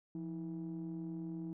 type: ring-modulated tone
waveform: triangle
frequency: 75.7 Hz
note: D#2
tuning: 47 cents flat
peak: -33 dBFS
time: 0.15-1.53 s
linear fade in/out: 0 ms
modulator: 247 Hz
effects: tanh soft clip ceiling -35 dBFS